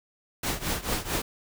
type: noise with tremolo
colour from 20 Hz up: pink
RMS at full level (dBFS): -26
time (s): 0.43-1.22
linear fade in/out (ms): 5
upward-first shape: triangle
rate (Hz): 4.5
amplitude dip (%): 90
effects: none